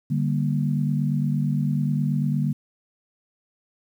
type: chord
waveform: sine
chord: G minor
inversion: second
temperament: just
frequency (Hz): 147 / 196 / 235.2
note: D3 / G3 / Bb3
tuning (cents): +2 / 0 / +16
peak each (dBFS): -22 / -27 / -27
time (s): 0.1-2.53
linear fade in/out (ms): 10
effects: 9-bit